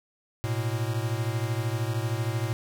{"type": "beating tone pair", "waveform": "square", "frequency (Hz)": [110, 123], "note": ["A2", "B2"], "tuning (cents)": [0, -7], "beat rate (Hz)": 13, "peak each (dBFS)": [-29, -31], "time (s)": [0.44, 2.53], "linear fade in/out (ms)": 0, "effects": []}